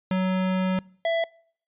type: tone pair in turn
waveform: square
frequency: 186.5 / 664.6 Hz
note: F#3 / E5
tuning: +14 / +14 cents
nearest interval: octave + minor seventh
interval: 2200 cents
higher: second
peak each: -22 dBFS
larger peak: neither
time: 0.11-0.79 / 1.05-1.24 s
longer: first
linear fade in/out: 2 ms
effects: noise-tail reverb RT60 0.6 s tail -25 dB re dry + resampled to 8000 Hz